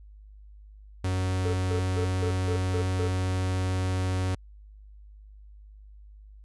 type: tone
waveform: 45% pulse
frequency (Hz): 92.9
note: F#2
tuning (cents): +7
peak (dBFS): -25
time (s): 1.04-4.35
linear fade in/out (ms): 5
type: tone bursts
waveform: triangle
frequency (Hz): 440.5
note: A4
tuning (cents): +2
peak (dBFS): -27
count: 7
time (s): 1.45-3.079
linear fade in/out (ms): 5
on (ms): 87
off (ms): 170
effects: added 51 Hz sine -46 dBFS peak until 6.44 s + resampled to 24000 Hz